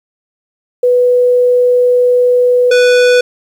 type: tone pair in turn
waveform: sine / square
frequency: 493.9 / 493.9 Hz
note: B4 / B4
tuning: 0 / 0 cents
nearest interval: unison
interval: 0 cents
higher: neither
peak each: -6 dBFS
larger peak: neither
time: 0.83-2.71 / 2.71-3.21 s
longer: first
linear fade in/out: 5 ms
effects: low-pass 6000 Hz 12 dB/octave + 7-bit